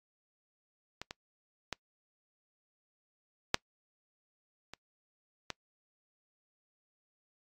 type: clicks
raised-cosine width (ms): 0.2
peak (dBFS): -22 / -23 / -17 / -6 / -26 / -18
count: 6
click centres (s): 1.016 / 1.109 / 1.727 / 3.544 / 4.736 / 5.503
effects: noise-tail reverb RT60 0.1 s tail -25 dB re dry + AAC 48 kbps